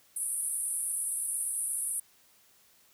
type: band-pass noise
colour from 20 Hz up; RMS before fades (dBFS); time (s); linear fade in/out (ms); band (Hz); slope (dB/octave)
white; -33; 0.16-2; 5; 9000 to 11000; 96
effects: white hiss -63 dBFS RMS until 2.93 s